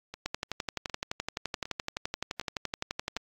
two click trains, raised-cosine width 0.2 ms, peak -22 / -14 dBFS, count 5 / 35, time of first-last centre 0.14-3.17 / 0.26-3.166 s, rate 1.32 / 11.7 Hz, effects AAC 64 kbps

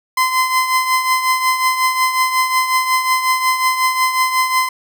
30% pulse tone with tremolo, 1030 Hz, C6, 28 cents flat, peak -8 dBFS, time 0.17-4.69 s, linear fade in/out 5 ms, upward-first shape triangle, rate 5.5 Hz, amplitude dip 65%, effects none

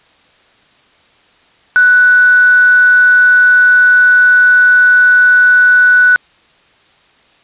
sine tone with quantisation, 1484 Hz, F#6, 5 cents sharp, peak -4 dBFS, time 1.76-6.16 s, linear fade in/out 0 ms, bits 4, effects white hiss -49 dBFS RMS until 7.43 s + resampled to 8000 Hz

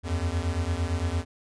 square beating tone pair, 80.7 / 89.5 Hz, E2 / F2, -36 / +43 cents, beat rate 8.8 Hz, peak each -29 dBFS, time 0.03-1.25 s, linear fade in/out 50 ms, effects resampled to 22050 Hz

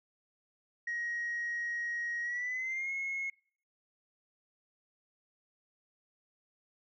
sine tone with pitch glide, 1889 to 2170 Hz, A#6 to C#7, +22 to -37 cents, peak -32 dBFS, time 0.87-3.3 s, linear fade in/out 5 ms, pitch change +241 cents, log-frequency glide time 2.22-2.92 s, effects noise-tail reverb RT60 0.5 s tail -23 dB re dry + tanh soft clip ceiling -30 dBFS

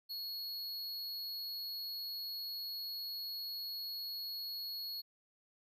square tone with amplitude modulation, 4335 Hz, C#8, 39 cents flat, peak -39 dBFS, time 0.09-5.02 s, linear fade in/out 20 ms, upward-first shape sine, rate 198 Hz, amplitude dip 30%, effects none

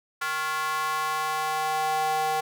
square tone with high-pass filter sweep, 155.56 Hz, D#3, in tune, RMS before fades -27 dBFS, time 0.21-2.41 s, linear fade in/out 10 ms, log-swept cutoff 1300 to 690 Hz, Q 3.6, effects none

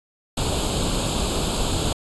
pink noise with comb filter, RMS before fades -23 dBFS, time 0.37-1.93 s, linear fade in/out 5 ms, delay 0.26 ms, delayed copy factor +0.8, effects resampled to 24000 Hz

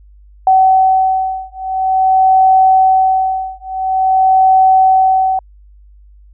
sine beating tone pair, 758 / 758.48 Hz, F#5 / F#5, +42 / +43 cents, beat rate 0.48 Hz, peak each -11 dBFS, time 0.47-5.39 s, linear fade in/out 2 ms, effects added 50 Hz sine -39 dBFS peak until 6.33 s

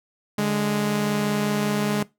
sawtooth tone pair together, 146.87 / 207.7 Hz, D3 / G#3, 0 / 0 cents, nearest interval tritone, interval 600 cents, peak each -24 / -18 dBFS, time 0.38-2.03 s, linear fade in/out 5 ms, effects noise-tail reverb RT60 0.2 s tail -20 dB re dry

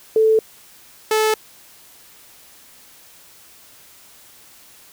sine / sawtooth tone pair in turn, 440 / 434.2 Hz, A4 / A4, 0 / -23 cents, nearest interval unison, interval 23 cents, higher first, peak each -11 dBFS, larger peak neither, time 0.16-0.39 / 1.11-1.34 s, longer neither, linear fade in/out 2 ms, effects white hiss -47 dBFS RMS until 4.92 s

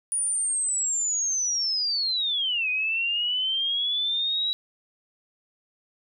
sine linear two-way sweep, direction down then up, 9660 to 2479 to 3899 Hz, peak -23 dBFS, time 0.12-4.53 s, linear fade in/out 0 ms, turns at 2.69 s, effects none

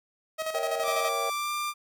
sawtooth tone with tremolo, 635 Hz, D#5, 35 cents sharp, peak -24 dBFS, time 0.38-1.1 s, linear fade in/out 20 ms, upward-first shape square, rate 12 Hz, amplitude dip 55%
triangle chord, A# diminished seventh, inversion none, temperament equal, 466.2 / 554.4 / 659.3 / 784 Hz, A#4 / C#5 / E5 / G5, 0 / 0 / 0 / 0 cents, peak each -33 dBFS, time 0.54-1.3 s, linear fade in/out 5 ms
sawtooth tone with pitch glide, 1174.7 to 1190.4 Hz, D6 to D6, 0 to +23 cents, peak -25 dBFS, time 0.82-1.74 s, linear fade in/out 50 ms, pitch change +23 cents, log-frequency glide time 1.34-1.52 s
effects none

